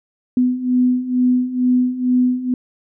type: beating tone pair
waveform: sine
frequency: 249 / 251.2 Hz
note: B3 / B3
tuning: +14 / +30 cents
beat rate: 2.2 Hz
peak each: -19 / -15 dBFS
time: 0.37-2.54 s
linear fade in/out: 2 ms
effects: none